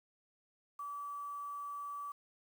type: tone with quantisation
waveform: sine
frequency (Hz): 1151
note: D6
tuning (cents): -35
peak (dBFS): -40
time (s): 0.79-2.12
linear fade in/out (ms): 5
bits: 10
effects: none